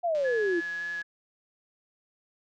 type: exponential sweep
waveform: sine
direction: down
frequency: 720 to 326.2 Hz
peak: -24 dBFS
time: 0.03-0.61 s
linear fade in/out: 20 ms
type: click train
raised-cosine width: 0.2 ms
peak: -31 dBFS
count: 150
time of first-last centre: 0.15-1.016 s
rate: 172 Hz
type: tone with vibrato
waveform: sine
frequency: 1692 Hz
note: G#6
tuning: 32 cents sharp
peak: -31 dBFS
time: 0.24-1.03 s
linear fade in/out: 20 ms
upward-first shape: square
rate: 3.5 Hz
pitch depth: 8 cents each way
effects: none